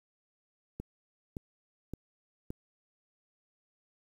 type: click train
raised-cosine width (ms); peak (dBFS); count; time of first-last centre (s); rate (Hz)
3; -25; 4; 0.8-2.505; 1.76
effects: 9-bit